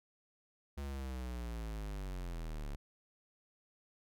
square linear sweep, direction down, 71.3 to 34.65 Hz, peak -40 dBFS, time 0.77-2.76 s, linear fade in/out 10 ms, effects none

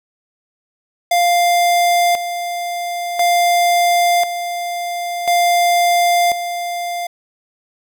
square tone with tremolo, 698.5 Hz, F5, in tune, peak -12 dBFS, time 1.11-7.07 s, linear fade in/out 5 ms, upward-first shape square, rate 0.48 Hz, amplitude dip 65%, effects none

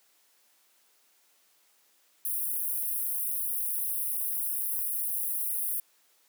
white high-pass noise, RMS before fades -31 dBFS, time 2.25-5.8 s, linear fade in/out 2 ms, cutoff 9500 Hz, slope 96 dB/octave, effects white hiss -66 dBFS RMS until 6.28 s + high-pass 300 Hz 12 dB/octave

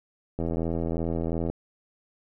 click train, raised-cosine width 2 ms, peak -16 dBFS, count 93, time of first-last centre 0.39-1.5 s, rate 82.9 Hz, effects none

